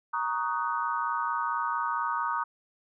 sine chord, D# minor seventh, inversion second, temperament just, 933.4 / 1120.1 / 1244.5 / 1493.4 Hz, A#5 / C#6 / D#6 / F#6, +2 / +18 / 0 / +16 cents, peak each -31 / -34 / -31 / -36 dBFS, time 0.13-2.44 s, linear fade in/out 10 ms, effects none

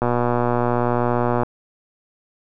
click train, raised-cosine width 1 ms, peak -6 dBFS, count 172, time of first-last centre 0.02-1.433 s, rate 121 Hz, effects none

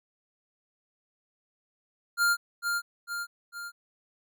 square tone with echo, 1400 Hz, F6, 4 cents sharp, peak -22 dBFS, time 2.17-2.37 s, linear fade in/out 50 ms, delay 450 ms, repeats 3, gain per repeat -5 dB, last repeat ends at 3.72 s, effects none

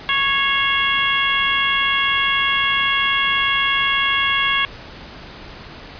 harmonic tone with a mistuned harmonic, 554 Hz, C#5, 1 cent flat, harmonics 2 / 3 / 4 / 5 / 6, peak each -22 / -22 / -22 / -22 / -22 dBFS, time 0.09-4.65 s, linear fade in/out 0 ms, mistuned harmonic 4, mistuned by -35 cents, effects pink hiss -37 dBFS RMS until 5.99 s + resampled to 11025 Hz

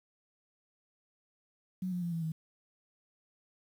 sine tone with pitch steps, 184.8 / 178.2 / 171.83 / 165.69 / 159.77 Hz, F#3 / F3 / F3 / E3 / D#3, -2 / +35 / -28 / +9 / +46 cents, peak -32 dBFS, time 1.82-2.32 s, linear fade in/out 5 ms, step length 100 ms, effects 10-bit

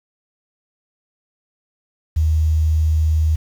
sine tone with quantisation, 78.5 Hz, D#2, 16 cents sharp, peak -13 dBFS, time 2.16-3.36 s, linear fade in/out 10 ms, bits 7, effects none

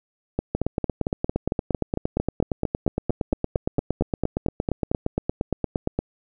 two click trains, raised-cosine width 2 ms, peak -9 / -9 dBFS, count 48 / 21, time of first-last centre 0.55-5.99 / 0.39-4.915 s, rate 8.64 / 4.42 Hz, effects none

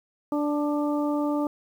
harmonic tone with a mistuned harmonic, 293.7 Hz, D4, in tune, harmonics 1 / 2 / 3 / 4, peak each -24 / -30 / -34 / -36 dBFS, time 0.32-1.47 s, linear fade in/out 2 ms, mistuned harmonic 4, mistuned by +16 cents, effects 9-bit

